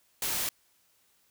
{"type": "noise", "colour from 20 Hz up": "white", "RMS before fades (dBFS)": -31, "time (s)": [0.22, 0.49], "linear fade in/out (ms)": 2, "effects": ["white hiss -68 dBFS RMS until 1.3 s"]}